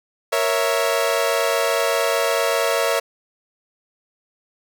sawtooth chord, A# diminished, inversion none, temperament equal, 466.2 / 554.4 / 659.3 Hz, A#4 / C#5 / E5, 0 / 0 / 0 cents, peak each -19 / -18 / -18 dBFS, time 0.32-3 s, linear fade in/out 10 ms, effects none

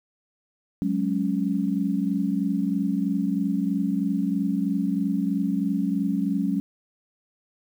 sine chord, F# suspended second, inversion none, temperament just, 185 / 208.1 / 277.5 Hz, F#3 / G#3 / C#4, 0 / +4 / +2 cents, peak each -26 dBFS, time 0.82-6.6 s, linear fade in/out 0 ms, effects 9-bit

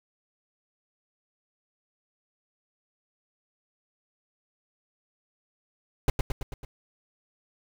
brown noise with echo, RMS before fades -20 dBFS, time 6.08-6.1 s, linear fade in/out 2 ms, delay 110 ms, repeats 5, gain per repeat -4 dB, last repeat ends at 6.65 s, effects none

